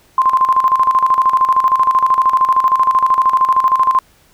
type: tone with tremolo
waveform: sine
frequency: 1046.5 Hz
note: C6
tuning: in tune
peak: -7 dBFS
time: 0.18-3.99 s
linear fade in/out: 2 ms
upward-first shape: square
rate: 13 Hz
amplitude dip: 65%
effects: pink hiss -51 dBFS RMS until 4.33 s